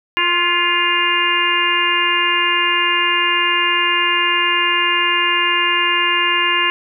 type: harmonic tone with a mistuned harmonic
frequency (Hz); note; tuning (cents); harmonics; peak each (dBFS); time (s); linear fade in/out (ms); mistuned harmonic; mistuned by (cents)
350.5; F4; +6; 1 / 3 / 4 / 5 / 6 / 7 / 8; -27 / -19 / -30 / -21 / -21 / -23 / -18; 0.17-6.7; 0; 5; -27
effects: none